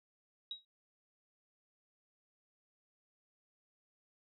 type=tone with exponential decay; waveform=sine; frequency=3823 Hz; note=A#7; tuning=43 cents sharp; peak=-36 dBFS; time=0.51-0.65 s; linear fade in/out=2 ms; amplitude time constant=29 ms; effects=none